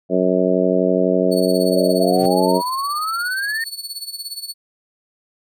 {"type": "harmonic tone", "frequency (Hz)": 92, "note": "F#2", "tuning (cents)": -9, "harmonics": [2, 3, 4, 5, 6, 7], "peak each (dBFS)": [-21, -21, -21, -21, -21, -21], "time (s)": [0.09, 2.62], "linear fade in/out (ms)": 50}
{"type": "tone with tremolo", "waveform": "sawtooth", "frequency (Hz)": 4435, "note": "C#8", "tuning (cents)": 0, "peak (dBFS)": -22, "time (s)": [1.31, 4.54], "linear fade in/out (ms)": 20, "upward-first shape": "sine", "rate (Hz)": 17, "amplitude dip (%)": 80}
{"type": "exponential sweep", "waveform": "sine", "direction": "up", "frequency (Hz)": [554.4, 1844], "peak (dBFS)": -20, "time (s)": [1.72, 3.64], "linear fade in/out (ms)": 2}
{"type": "tone with exponential growth", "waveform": "square", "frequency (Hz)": 130.81, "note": "C3", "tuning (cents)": 0, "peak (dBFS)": -28, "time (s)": [2, 2.26], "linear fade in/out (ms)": 2, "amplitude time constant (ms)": 55}
{"effects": []}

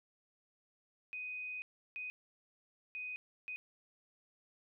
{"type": "tone bursts at uneven times", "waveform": "sine", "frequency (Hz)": 2498, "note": "D#7", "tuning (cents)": 6, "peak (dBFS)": -40, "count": 4, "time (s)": [[1.13, 1.62], [1.96, 2.1], [2.95, 3.16], [3.48, 3.56]], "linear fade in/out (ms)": 0, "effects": []}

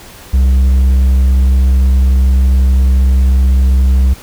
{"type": "tone with hard clipping", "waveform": "sine", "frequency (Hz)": 65.41, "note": "C2", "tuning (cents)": 0, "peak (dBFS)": -7, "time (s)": [0.33, 4.14], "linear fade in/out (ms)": 10, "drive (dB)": 3, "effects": ["pink hiss -35 dBFS RMS until 4.22 s"]}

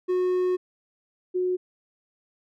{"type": "tone pair in turn", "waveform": ["triangle", "sine"], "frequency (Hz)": [364.8, 364.8], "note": ["F#4", "F#4"], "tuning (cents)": [-24, -24], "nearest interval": "unison", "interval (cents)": 0, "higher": "neither", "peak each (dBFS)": [-19, -22], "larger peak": "first", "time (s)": [[0.08, 0.57], [1.34, 1.57]], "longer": "first", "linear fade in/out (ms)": 20, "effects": []}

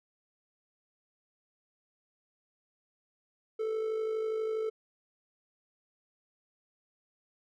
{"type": "tone with amplitude modulation", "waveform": "triangle", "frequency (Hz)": 440, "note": "A4", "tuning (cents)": 0, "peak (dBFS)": -26, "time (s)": [3.59, 4.7], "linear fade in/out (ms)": 10, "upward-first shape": "sine", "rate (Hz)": 52.3, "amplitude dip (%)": 45, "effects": []}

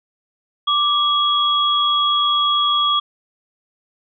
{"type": "tone pair together", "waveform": "sine", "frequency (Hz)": [1174.7, 3323], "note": ["D6", "G#7"], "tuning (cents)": [0, 0], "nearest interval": "octave + tritone", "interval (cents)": 1800, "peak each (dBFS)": [-17, -17], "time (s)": [0.67, 3], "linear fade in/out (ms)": 10, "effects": []}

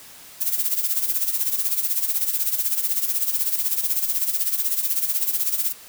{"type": "noise with tremolo", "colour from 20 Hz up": "violet", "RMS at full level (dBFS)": -20, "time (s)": [0.4, 5.73], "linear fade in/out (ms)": 20, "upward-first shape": "sine", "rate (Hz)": 16, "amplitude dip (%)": 70, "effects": ["white hiss -44 dBFS RMS until 5.88 s"]}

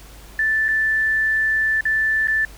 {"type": "tone with dropouts", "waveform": "sine", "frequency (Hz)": 1760, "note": "A6", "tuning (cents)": 0, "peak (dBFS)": -16, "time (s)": [0.39, 2.45], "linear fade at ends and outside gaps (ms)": 2, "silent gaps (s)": [[0.683, 0.687], [1.809, 1.853], [2.273, 2.282]], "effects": ["added 50 Hz sine -41 dBFS peak until 2.57 s", "pink hiss -45 dBFS RMS until 2.57 s"]}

